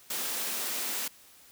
white high-pass noise, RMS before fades -33 dBFS, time 0.1-1.08 s, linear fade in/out 5 ms, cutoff 190 Hz, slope 96 dB/octave, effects white hiss -56 dBFS RMS until 1.51 s

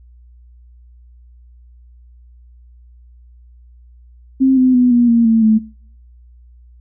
sine tone with pitch steps, 264.8 / 256.4 / 248.2 / 240.3 / 232.7 / 225.3 / 218.1 Hz, C4 / C4 / B3 / B3 / A#3 / A3 / A3, +21 / -35 / +9 / -47 / -3 / +41 / -15 cents, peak -8 dBFS, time 4.4-5.59 s, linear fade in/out 20 ms, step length 170 ms, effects noise-tail reverb RT60 0.6 s tail -24 dB re dry + added 60 Hz sine -41 dBFS peak until 6.8 s

